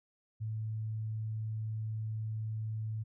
sine tone, 109.5 Hz, A2, 8 cents flat, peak -34 dBFS, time 0.4-3.04 s, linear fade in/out 20 ms, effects none

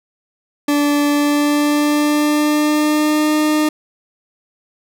40% pulse tone with pitch glide, 290.5 to 304.9 Hz, D4 to D#4, -19 to -35 cents, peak -12 dBFS, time 0.68-3.69 s, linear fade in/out 5 ms, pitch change +84 cents, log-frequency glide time 1.1-3.34 s, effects none

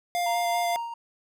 square tone with vibrato, 698.5 Hz, F5, in tune, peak -25 dBFS, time 0.15-0.76 s, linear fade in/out 0 ms, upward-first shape square, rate 5.1 Hz, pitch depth 10 cents each way
triangle tone with tremolo, 932.3 Hz, A#5, in tune, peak -26 dBFS, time 0.26-0.94 s, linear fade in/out 5 ms, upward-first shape triangle, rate 4.3 Hz, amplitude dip 55%
effects none

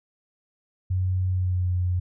sine tone with pitch glide, 92.5 to 90.13 Hz, F#2 to F#2, 0 to -45 cents, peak -21 dBFS, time 0.9-2 s, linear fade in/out 10 ms, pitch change -45 cents, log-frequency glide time 1.29-1.68 s, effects none

